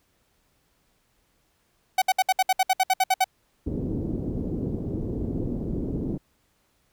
45% pulse tone bursts, 754 Hz, F#5, 32 cents sharp, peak -17 dBFS, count 13, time 1.98-3.243 s, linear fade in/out 5 ms, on 39 ms, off 63 ms
white low-pass noise, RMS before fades -29 dBFS, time 3.66-6.18 s, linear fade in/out 10 ms, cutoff 350 Hz, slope 24 dB/octave
effects pink hiss -68 dBFS RMS until 6.92 s

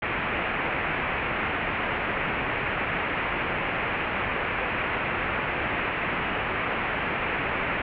white low-pass noise, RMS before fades -28 dBFS, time 0.02-7.82 s, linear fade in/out 5 ms, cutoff 2600 Hz, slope 48 dB/octave, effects none

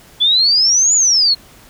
sine exponential two-way sweep, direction up then down, 3398 to 7040 to 4181 Hz, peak -9 dBFS, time 0.2-1.35 s, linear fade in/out 20 ms, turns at 0.94 s, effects pink hiss -44 dBFS RMS until 1.69 s

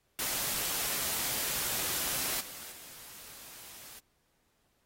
white noise with level steps, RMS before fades -33 / -45 / -49 dBFS, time 0.19-3.99 s, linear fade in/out 0 ms, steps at 2.4 / 2.71 s, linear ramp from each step 10 ms, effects pink hiss -74 dBFS RMS until 4.85 s + AAC 48 kbps

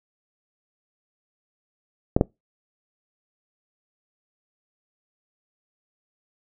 clicks, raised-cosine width 2 ms, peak -3 dBFS, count 2, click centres 2.165 / 2.211 s, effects noise-tail reverb RT60 0.2 s tail -24 dB re dry

